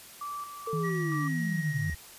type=tone with tremolo; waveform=sine; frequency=1163 Hz; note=D6; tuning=17 cents flat; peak=-34 dBFS; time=0.21-1.28 s; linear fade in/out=5 ms; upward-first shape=square; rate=2.2 Hz; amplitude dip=55%
type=linear sweep; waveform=sine; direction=down; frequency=460 to 69.2 Hz; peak=-32 dBFS; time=0.67-1.95 s; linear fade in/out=5 ms
type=tone with vibrato; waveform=sine; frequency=157.2 Hz; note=D#3; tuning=18 cents sharp; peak=-29 dBFS; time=0.73-1.9 s; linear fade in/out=2 ms; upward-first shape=triangle; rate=1.7 Hz; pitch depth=130 cents each way
type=tone with pitch glide; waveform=triangle; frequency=1920 to 1883.7 Hz; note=B6 to A#6; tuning=-49 to +18 cents; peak=-34 dBFS; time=0.83-1.95 s; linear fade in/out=20 ms; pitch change=-33 cents; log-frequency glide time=0.98-1.65 s
effects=white hiss -49 dBFS RMS until 2.18 s + resampled to 32000 Hz